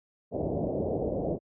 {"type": "low-pass noise", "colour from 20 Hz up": "white", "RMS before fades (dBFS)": -30, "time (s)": [0.31, 1.39], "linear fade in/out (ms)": 50, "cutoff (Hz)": 650, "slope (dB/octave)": 48, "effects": ["high-pass 60 Hz 12 dB/octave"]}